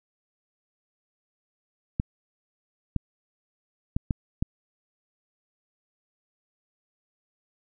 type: clicks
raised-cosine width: 5 ms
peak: -12 dBFS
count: 5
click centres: 1.999 / 2.963 / 3.965 / 4.108 / 4.425 s
effects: none